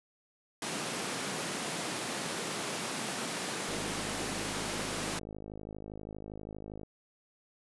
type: high-pass noise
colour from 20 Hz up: pink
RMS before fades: -36 dBFS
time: 0.62-5.19 s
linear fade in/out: 2 ms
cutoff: 160 Hz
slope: 24 dB/octave
type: click train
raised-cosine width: 2 ms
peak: -30 dBFS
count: 166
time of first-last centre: 3.69-6.833 s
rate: 52.5 Hz
effects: resampled to 24000 Hz